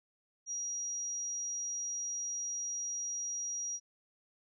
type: tone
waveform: sine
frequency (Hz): 5740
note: F8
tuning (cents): +47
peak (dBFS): -35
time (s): 0.46-3.8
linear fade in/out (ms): 50
effects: none